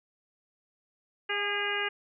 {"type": "harmonic tone with a mistuned harmonic", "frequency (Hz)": 407.5, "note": "G#4", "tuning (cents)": -33, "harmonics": [1, 2, 3, 4, 5, 6, 7], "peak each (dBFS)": [-36, -39, -38, -33, -35, -37, -35], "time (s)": [1.29, 1.89], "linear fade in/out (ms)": 10, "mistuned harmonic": 2, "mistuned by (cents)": 27, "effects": []}